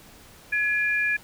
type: tone pair together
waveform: sine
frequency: 1690.4 / 2400 Hz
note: G#6 / D7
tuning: +30 / +37 cents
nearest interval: tritone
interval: 607 cents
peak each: -23 / -25 dBFS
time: 0.52-1.17 s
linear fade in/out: 10 ms
effects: pink hiss -50 dBFS RMS until 1.23 s